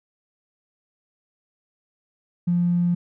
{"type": "tone with tanh clipping", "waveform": "triangle", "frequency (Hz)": 174.61, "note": "F3", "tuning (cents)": 0, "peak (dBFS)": -17, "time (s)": [2.47, 2.95], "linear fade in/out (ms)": 10, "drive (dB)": 2, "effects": []}